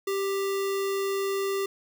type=tone with sample-and-hold; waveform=sine; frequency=392 Hz; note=G4; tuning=in tune; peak=-25 dBFS; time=0.07-1.66 s; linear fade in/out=5 ms; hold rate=1575 Hz; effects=none